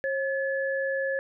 sine tone pair together, 539.9 / 1715 Hz, C#5 / A6, -46 / -45 cents, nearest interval octave + minor sixth, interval 2001 cents, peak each -27 / -30 dBFS, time 0.04-1.19 s, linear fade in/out 0 ms, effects none

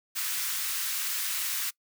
white high-pass noise, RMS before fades -31 dBFS, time 0.15-1.71 s, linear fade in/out 20 ms, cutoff 1200 Hz, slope 24 dB/octave, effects noise-tail reverb RT60 0.1 s tail -23 dB re dry

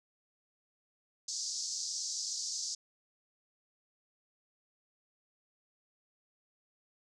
pink band-pass noise, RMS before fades -38 dBFS, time 1.28-2.75 s, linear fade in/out 5 ms, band 4700 to 7100 Hz, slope 48 dB/octave, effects none

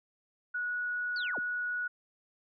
sine tone, 1463 Hz, F#6, 20 cents flat, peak -31 dBFS, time 0.54-1.88 s, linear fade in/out 10 ms
sine linear sweep, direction down, 4699 to 134.9 Hz, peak -38 dBFS, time 1.16-1.39 s, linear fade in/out 2 ms
effects none

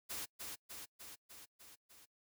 white noise with echo, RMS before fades -43 dBFS, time 0.09-0.26 s, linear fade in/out 20 ms, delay 300 ms, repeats 6, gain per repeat -3 dB, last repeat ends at 2.06 s, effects noise-tail reverb RT60 0.1 s tail -25 dB re dry

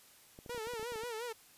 clicks, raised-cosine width 2 ms, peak -37 dBFS, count 12, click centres 0.389 / 0.462 / 0.495 / 0.547 / 0.578 / 0.671 / 0.736 / 0.796 / 0.828 / 0.921 / 0.958 / 1.035 s
sawtooth tone with vibrato, 461.3 Hz, A#4, 18 cents flat, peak -35 dBFS, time 0.49-1.33 s, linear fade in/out 10 ms, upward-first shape sine, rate 5.6 Hz, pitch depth 110 cents each way
effects white hiss -61 dBFS RMS until 1.57 s + resampled to 32000 Hz

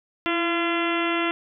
harmonic tone with a mistuned harmonic, 341.6 Hz, F4, 38 cents flat, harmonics 1 / 2 / 3 / 4 / 5 / 6 / 7 / 8 / 9 / 10, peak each -25 / -31 / -32 / -29 / -35 / -31 / -36 / -31 / -37 / -38 dBFS, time 0.26-1.31 s, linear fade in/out 0 ms, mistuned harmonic 1, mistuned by -35 cents, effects none

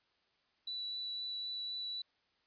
sine tone with vibrato, 3951 Hz, B7, in tune, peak -38 dBFS, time 0.67-2.02 s, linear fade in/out 5 ms, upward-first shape triangle, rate 3.9 Hz, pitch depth 9 cents each way, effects white hiss -75 dBFS RMS until 2.46 s + resampled to 11025 Hz

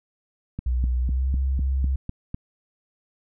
click train, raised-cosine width 5 ms, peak -17 dBFS, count 8, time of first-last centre 0.59-2.344 s, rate 3.99 Hz
sine tone with pitch glide, 61.74 to 66.55 Hz, B1 to C2, 0 to +30 cents, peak -20 dBFS, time 0.66-1.96 s, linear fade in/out 5 ms, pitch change +130 cents, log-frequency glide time 0.98-1.32 s
effects none

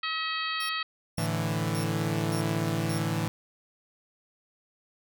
harmonic tone, 640 Hz, D#5, 49 cents sharp, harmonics 2 / 3 / 4 / 5 / 6 / 7, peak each -33 / -35 / -36 / -37 / -38 / -38 dBFS, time 0.03-0.83 s, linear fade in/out 5 ms
10% pulse tone bursts, 5500 Hz, F8, 27 cents flat, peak -32 dBFS, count 5, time 0.6-2.985 s, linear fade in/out 5 ms, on 93 ms, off 480 ms
sawtooth chord, A suspended fourth, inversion none, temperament equal, 110 / 146.83 / 164.81 Hz, A2 / D3 / E3, 0 / 0 / 0 cents, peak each -27 / -29 / -26 dBFS, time 1.18-3.28 s, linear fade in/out 0 ms
effects none

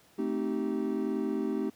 triangle chord, A half-diminished seventh, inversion none, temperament equal with one note detuned, 220 / 261.6 / 311.1 / 386.8 Hz, A3 / C4 / Eb4 / G4, 0 / 0 / 0 / -23 cents, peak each -32 dBFS, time 0.18-1.7 s, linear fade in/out 10 ms, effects pink hiss -61 dBFS RMS until 1.75 s + high-pass 100 Hz 12 dB/octave

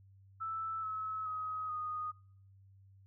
sine tone with pitch steps, 1318.5 / 1291.4 / 1264.8 / 1238.8 Hz, E6 / E6 / D#6 / D#6, 0 / -36 / +28 / -8 cents, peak -36 dBFS, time 0.4-2.12 s, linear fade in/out 20 ms, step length 430 ms, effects noise-tail reverb RT60 0.6 s tail -25 dB re dry + added 97 Hz sine -58 dBFS peak until 3.06 s

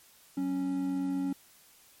triangle tone pair together, 187.02 / 276.2 Hz, F#3 / C#4, +19 / -6 cents, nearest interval perfect fifth, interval 675 cents, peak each -35 / -27 dBFS, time 0.37-1.33 s, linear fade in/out 5 ms, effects white hiss -59 dBFS RMS until 2 s + MP3 64 kbps

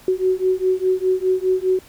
sine beating tone pair, 370.3 / 375.2 Hz, F#4 / F#4, +1 / +24 cents, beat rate 4.9 Hz, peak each -19 dBFS, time 0.08-1.79 s, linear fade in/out 2 ms, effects pink hiss -47 dBFS RMS until 1.88 s

